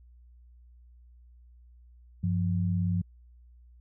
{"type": "tone pair together", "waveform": "sine", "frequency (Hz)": [96.42, 174.61], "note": ["G2", "F3"], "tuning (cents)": [-28, 0], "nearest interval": "minor seventh", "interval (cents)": 1028, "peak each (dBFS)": [-27, -28], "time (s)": [2.23, 3.02], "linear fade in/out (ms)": 10, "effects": ["added 60 Hz sine -52 dBFS peak until 3.8 s"]}